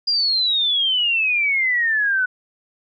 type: exponential sweep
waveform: sine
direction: down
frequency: 4880 to 1478 Hz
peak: -16 dBFS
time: 0.07-2.26 s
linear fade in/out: 10 ms
effects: none